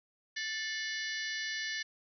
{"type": "harmonic tone with a mistuned harmonic", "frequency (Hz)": 587.3, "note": "D5", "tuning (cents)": 0, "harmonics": [3, 4, 5, 6, 7, 8, 9, 10], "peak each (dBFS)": [-37, -44, -45, -46, -45, -45, -48, -47], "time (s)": [0.36, 1.83], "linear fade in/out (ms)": 10, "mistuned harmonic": 4, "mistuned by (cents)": -140, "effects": []}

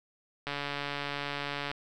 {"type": "click train", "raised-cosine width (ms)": 0.3, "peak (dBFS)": -18, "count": 179, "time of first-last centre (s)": [0.47, 1.715], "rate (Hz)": 143, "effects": []}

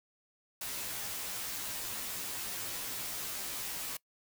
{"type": "noise with comb filter", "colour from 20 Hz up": "white", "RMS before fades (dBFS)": -39, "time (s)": [0.61, 3.97], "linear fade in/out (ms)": 5, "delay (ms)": 13, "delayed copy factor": -1, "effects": ["noise-tail reverb RT60 0.1 s tail -22 dB re dry"]}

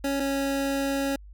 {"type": "tone pair in turn", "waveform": "25% pulse", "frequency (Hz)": [277.2, 275.6], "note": ["C#4", "C#4"], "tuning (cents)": [0, -10], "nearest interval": "unison", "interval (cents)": 10, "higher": "first", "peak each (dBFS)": -21, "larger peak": "neither", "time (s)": [[0.04, 0.2], [0.2, 1.16]], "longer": "second", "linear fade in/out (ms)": 5, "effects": ["added 50 Hz sine -43 dBFS peak until 1.33 s"]}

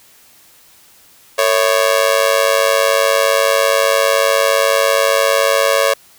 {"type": "tone with amplitude modulation", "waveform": "sawtooth", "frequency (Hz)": 554.4, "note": "C#5", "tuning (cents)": 0, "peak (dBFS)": -3, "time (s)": [1.38, 5.94], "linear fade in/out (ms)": 10, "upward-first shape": "sine", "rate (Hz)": 100, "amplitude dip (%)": 100, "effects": ["white hiss -47 dBFS RMS until 6.18 s"]}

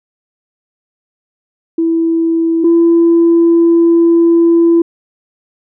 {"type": "tone pair in turn", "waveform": "sine", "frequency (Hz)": [329.6, 336.3], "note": ["E4", "E4"], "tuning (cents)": [0, 35], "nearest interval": "unison", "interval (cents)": 35, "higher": "second", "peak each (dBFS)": [-9, -4], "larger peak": "second", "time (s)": [[1.78, 2.64], [2.64, 4.82]], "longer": "second", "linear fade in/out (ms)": 5, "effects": ["tanh soft clip ceiling -2 dBFS"]}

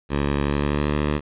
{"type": "tone with pitch glide", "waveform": "10% pulse", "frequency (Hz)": [71.3, 74.16], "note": ["C#2", "D2"], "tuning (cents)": [49, 17], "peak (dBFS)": -12, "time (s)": [0.09, 1.21], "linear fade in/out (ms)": 50, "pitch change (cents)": 68, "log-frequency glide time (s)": [0.43, 0.96], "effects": ["resampled to 8000 Hz", "9-bit"]}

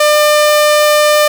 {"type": "tone", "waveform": "sawtooth", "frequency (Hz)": 599, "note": "D5", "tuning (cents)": 34, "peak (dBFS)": -3, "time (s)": [0, 1.28], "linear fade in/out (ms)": 5, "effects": ["7-bit"]}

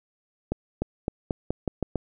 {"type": "accelerating click train", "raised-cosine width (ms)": 2, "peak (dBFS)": -12, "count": 8, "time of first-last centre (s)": [0.52, 1.957], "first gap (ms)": 300, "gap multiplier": 0.87, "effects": []}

